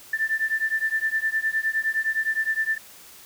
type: beating tone pair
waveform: sine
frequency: 1768 / 1777.7 Hz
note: A6 / A6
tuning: +8 / +17 cents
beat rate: 9.7 Hz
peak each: -25 dBFS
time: 0.13-2.78 s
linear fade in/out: 5 ms
effects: white hiss -47 dBFS RMS until 3.25 s